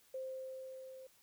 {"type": "tone with level ramp", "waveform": "sine", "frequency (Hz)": 523.3, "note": "C5", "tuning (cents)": 0, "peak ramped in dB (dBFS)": [-39, -50], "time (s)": [0.14, 1.07], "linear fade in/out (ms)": 5, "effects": ["white hiss -68 dBFS RMS until 1.22 s"]}